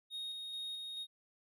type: tone with tremolo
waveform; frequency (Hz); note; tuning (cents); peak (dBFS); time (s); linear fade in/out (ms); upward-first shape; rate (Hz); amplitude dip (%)
triangle; 3729; A#7; 0; -38; 0.1-1.07; 50; square; 2.3; 25
effects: none